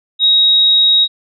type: tone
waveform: sine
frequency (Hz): 3791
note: A#7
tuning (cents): +28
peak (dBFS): -7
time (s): 0.19-1.08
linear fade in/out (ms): 50
effects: none